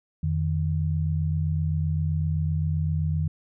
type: tone pair together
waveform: sine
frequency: 86.9 / 154.65 Hz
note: F2 / D#3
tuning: -8 / -10 cents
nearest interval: minor seventh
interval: 998 cents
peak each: -25 dBFS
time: 0.23-3.28 s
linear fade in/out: 5 ms
effects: none